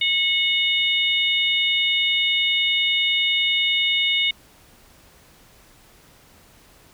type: harmonic tone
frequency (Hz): 730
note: F#5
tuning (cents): -24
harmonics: 3 / 4 / 5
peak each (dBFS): -22 / -22 / -22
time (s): 0.01-4.31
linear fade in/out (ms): 5
effects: pink hiss -52 dBFS RMS until 6.93 s